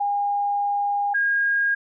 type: tone pair in turn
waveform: sine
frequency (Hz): 812 / 1627.4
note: G#5 / G#6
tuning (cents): -39 / -36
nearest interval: octave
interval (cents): 1203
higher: second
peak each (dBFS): -20 / -18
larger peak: second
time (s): 0-1.14 / 1.14-1.75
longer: first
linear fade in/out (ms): 10
effects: none